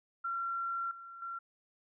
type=tone with level steps; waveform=sine; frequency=1367 Hz; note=F6; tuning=37 cents flat; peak=-33 / -46 / -38 dBFS; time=0.24-1.39 s; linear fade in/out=10 ms; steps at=0.91 / 1.22 s; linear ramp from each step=2 ms; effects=none